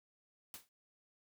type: noise with exponential decay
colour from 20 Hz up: white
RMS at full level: -45 dBFS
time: 0.54-0.69 s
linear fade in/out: 1 ms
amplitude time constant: 32 ms
effects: none